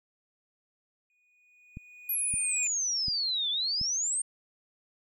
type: tone with exponential growth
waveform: triangle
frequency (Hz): 2466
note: D#7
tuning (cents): -16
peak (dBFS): -29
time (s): 1.1-2.67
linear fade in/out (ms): 1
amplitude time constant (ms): 340
type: clicks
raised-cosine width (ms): 5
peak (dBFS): -27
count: 4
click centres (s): 1.771 / 2.34 / 3.083 / 3.814
type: exponential two-way sweep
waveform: sine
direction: down then up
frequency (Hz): 11840 to 3421 to 8820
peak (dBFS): -27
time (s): 2.09-4.22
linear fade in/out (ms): 5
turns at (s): 3.5
effects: none